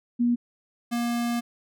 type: tone pair in turn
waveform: sine / square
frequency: 240 / 237.2 Hz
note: B3 / A#3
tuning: -49 / +30 cents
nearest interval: unison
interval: 21 cents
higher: first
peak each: -19 / -25 dBFS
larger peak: first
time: 0.19-0.36 / 0.91-1.41 s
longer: second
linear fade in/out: 20 ms
effects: none